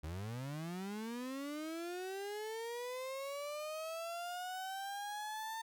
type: linear sweep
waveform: 35% pulse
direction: up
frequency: 73.42 to 903 Hz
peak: -39 dBFS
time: 0.03-5.62 s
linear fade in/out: 10 ms
effects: none